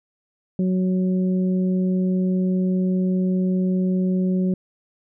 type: harmonic tone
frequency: 185 Hz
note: F#3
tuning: in tune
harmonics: 1 / 2 / 3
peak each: -18 / -28 / -35 dBFS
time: 0.59-4.54 s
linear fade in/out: 2 ms
effects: none